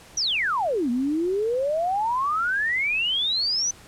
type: exponential two-way sweep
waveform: sine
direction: down then up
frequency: 6130 to 233.1 to 6130 Hz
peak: -21 dBFS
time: 0.17-3.71 s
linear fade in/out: 5 ms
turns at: 0.9 s
effects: pink hiss -48 dBFS RMS until 3.87 s + low-pass 11000 Hz 12 dB/octave